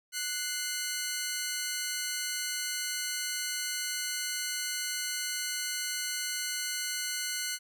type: tone pair together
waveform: 10% pulse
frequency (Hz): 1480 / 2089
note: F#6 / C7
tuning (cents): 0 / -3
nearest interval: tritone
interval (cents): 597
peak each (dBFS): -26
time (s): 0.12-7.59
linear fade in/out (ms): 50
effects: none